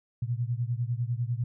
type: beating tone pair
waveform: sine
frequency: 116.54 / 126.54 Hz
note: A#2 / B2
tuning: 0 / +43 cents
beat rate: 10 Hz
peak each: -29 / -31 dBFS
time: 0.22-1.44 s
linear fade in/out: 5 ms
effects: none